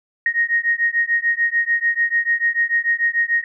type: beating tone pair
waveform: sine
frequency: 1864.7 / 1871.5 Hz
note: A#6 / A#6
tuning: 0 / +6 cents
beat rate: 6.8 Hz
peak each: -19 dBFS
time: 0.26-3.44 s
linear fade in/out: 2 ms
effects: none